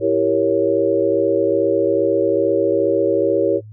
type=chord; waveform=sine; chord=E diminished seventh; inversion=none; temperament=equal; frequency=329.6 / 392 / 466.2 / 554.4 Hz; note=E4 / G4 / Bb4 / Db5; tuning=0 / 0 / 0 / 0 cents; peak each=-20 / -19 / -19 / -18 dBFS; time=0-3.61 s; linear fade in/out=50 ms; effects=noise-tail reverb RT60 0.1 s tail -19 dB re dry + added 107 Hz sine -35 dBFS peak until 3.72 s